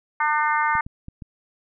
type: harmonic tone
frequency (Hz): 301.5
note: D4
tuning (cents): +46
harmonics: 3 / 4 / 5 / 6 / 7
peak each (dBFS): -22 / -24 / -26 / -28 / -29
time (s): 0.2-0.81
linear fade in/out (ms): 5
type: clicks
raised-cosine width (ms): 5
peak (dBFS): -24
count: 4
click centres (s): 0.753 / 0.865 / 1.084 / 1.222
effects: none